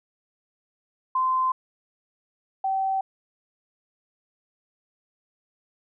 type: tone pair in turn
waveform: sine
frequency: 1035 / 770.4 Hz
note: C6 / G5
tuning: -19 / -30 cents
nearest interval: perfect fourth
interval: 511 cents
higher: first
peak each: -20 / -22 dBFS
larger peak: first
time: 1.15-1.52 / 2.64-3.01 s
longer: neither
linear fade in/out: 5 ms
effects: none